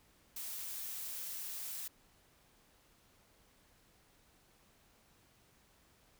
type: noise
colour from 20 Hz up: blue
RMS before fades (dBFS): -43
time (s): 0.36-1.88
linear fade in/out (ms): 5
effects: pink hiss -68 dBFS RMS until 6.19 s